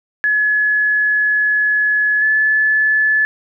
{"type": "tone pair in turn", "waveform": "sine", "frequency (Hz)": [1700, 1728.7], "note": ["G#6", "A6"], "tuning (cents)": [40, -31], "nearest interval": "unison", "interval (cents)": 29, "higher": "second", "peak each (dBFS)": [-12, -11], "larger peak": "second", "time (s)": [[0.24, 2.22], [2.22, 3.25]], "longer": "first", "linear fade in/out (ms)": 0, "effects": []}